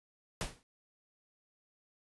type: noise with exponential decay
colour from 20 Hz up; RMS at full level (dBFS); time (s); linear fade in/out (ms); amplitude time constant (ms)
pink; -33; 0.41-0.63; 0; 46
effects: resampled to 24000 Hz